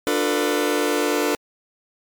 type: chord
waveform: sawtooth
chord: B half-diminished seventh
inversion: first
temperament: just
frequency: 296.3 / 355.6 / 444.5 / 493.9 Hz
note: D4 / F4 / A4 / B4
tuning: +15 / +31 / +18 / 0 cents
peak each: -19 / -22 / -19 / -22 dBFS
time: 0.07-1.35 s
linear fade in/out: 0 ms
effects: MP3 96 kbps